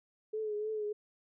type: tone with vibrato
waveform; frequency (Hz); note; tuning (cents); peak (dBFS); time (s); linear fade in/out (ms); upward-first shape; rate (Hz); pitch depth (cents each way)
sine; 426.8; G#4; +47; -33; 0.33-0.93; 10; triangle; 3.3; 50
effects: none